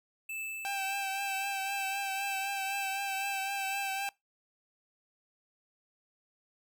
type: tone with tremolo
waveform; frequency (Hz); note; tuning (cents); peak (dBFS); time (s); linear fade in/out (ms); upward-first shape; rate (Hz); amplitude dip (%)
square; 2633; E7; -3; -36; 0.29-4.09; 5; triangle; 2.1; 35
type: tone with vibrato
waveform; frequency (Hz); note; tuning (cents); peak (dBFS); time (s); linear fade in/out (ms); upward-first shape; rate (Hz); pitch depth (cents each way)
sawtooth; 784; G5; 0; -30; 0.65-4.09; 0; triangle; 3.9; 36
effects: noise-tail reverb RT60 0.2 s tail -24 dB re dry